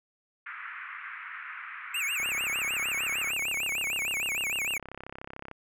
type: band-pass noise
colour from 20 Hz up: pink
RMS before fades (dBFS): -41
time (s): 0.46-3.32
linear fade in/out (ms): 5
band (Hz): 1200 to 2300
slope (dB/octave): 48
type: tone with vibrato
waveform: square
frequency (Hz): 2482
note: D#7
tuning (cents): -5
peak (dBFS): -29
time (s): 1.94-4.78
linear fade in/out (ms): 5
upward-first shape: sine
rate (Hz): 6.6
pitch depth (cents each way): 230
type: click train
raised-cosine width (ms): 0.5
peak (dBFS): -25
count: 112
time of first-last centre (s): 2.2-5.513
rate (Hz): 33.5
effects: none